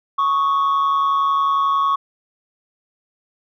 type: tone pair together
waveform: sine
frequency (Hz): 1108.7 / 1259.7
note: C#6 / D#6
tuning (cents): 0 / +21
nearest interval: major second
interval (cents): 221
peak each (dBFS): -13 / -23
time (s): 0.18-1.96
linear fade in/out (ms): 10
effects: tanh soft clip ceiling -13 dBFS